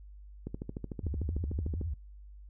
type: click train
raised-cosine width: 3 ms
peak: -24 dBFS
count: 19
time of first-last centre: 0.47-1.813 s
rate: 13.4 Hz
type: tone with vibrato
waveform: sine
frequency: 76.8 Hz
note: D#2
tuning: 22 cents flat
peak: -32 dBFS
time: 1.03-1.94 s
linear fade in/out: 5 ms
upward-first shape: sine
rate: 11 Hz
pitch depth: 270 cents each way
effects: noise-tail reverb RT60 0.2 s tail -23 dB re dry + added 50 Hz sine -47 dBFS peak until 2.49 s